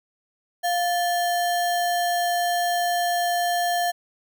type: tone with sample-and-hold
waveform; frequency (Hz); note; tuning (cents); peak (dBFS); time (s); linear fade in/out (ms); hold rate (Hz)
sine; 701; F5; +6; -20; 0.63-3.92; 20; 2450
effects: none